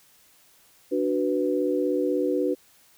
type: chord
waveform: sine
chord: B minor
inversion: first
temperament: equal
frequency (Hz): 293.7 / 370 / 493.9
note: D4 / F#4 / B4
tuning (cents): 0 / 0 / 0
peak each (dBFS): -26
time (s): 0.91-2.55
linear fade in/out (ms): 20
effects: white hiss -58 dBFS RMS until 2.97 s